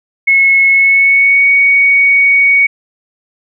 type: tone with pitch glide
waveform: sine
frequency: 2185 to 2237 Hz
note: C#7 to C#7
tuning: -26 to +15 cents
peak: -5 dBFS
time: 0.27-2.67 s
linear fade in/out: 10 ms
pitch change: +41 cents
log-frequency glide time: 0.69-1.46 s
effects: none